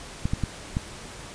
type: clicks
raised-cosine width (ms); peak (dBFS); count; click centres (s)
5; -12; 4; 0.255 / 0.335 / 0.437 / 0.769
effects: pink hiss -41 dBFS RMS until 1.34 s + resampled to 22050 Hz